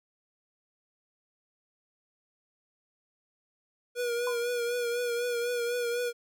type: tone with vibrato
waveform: square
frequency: 480 Hz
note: B4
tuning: 49 cents flat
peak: -29 dBFS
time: 3.95-6.13 s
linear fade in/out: 50 ms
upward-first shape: triangle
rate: 4 Hz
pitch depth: 45 cents each way
type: tone with exponential decay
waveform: sine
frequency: 1017 Hz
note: C6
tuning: 50 cents flat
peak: -30 dBFS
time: 4.27-4.45 s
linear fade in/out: 2 ms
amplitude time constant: 37 ms
effects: none